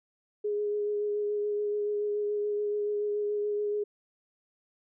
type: tone with vibrato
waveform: sine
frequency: 415.3 Hz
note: G#4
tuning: in tune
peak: -27 dBFS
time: 0.44-3.84 s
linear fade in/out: 10 ms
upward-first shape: sine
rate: 7 Hz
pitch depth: 14 cents each way
effects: none